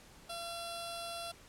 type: tone with notch filter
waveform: 10% pulse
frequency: 681 Hz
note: F5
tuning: 44 cents flat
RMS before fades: -42 dBFS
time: 0.29-1.32 s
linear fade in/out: 10 ms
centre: 2000 Hz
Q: 0.92
effects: pink hiss -58 dBFS RMS until 1.48 s + low-pass 11000 Hz 12 dB/octave